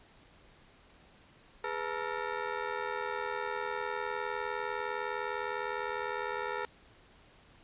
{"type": "ring-modulated tone", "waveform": "15% pulse", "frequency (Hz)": 455.1, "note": "A#4", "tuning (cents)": -42, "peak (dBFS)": -24, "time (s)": [1.64, 6.65], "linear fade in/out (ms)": 0, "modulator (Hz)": 39.9, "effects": ["pink hiss -60 dBFS RMS until 7.63 s", "resampled to 8000 Hz"]}